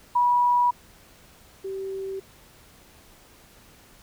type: tone pair in turn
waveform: sine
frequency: 973 / 386.1 Hz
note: B5 / G4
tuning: -26 / -26 cents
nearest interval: octave + major third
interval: 1600 cents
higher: first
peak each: -17 / -29 dBFS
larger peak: first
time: 0.15-0.71 / 1.64-2.2 s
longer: neither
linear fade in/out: 10 ms
effects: pink hiss -53 dBFS RMS until 4.02 s